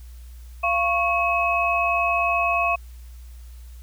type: tone cluster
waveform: sine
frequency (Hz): 688 / 1103 / 2560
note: F5 / C#6 / D#7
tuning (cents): -26 / -9 / +49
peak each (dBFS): -23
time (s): 0.63-2.76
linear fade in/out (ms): 10
effects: added 60 Hz sine -38 dBFS peak until 3.82 s + white hiss -56 dBFS RMS until 3.82 s